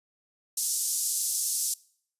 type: band-pass noise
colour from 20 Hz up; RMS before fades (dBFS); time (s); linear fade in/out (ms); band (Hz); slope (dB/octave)
white; -29; 0.57-1.74; 5; 5600 to 11000; 24
effects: noise-tail reverb RT60 0.6 s tail -23 dB re dry + resampled to 32000 Hz